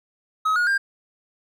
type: tone with pitch steps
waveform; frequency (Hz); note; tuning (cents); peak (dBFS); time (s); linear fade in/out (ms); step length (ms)
triangle; 1274 / 1442 / 1597; D#6 / F#6 / G6; +41 / -45 / +32; -16; 0.45-0.78; 10; 110
effects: none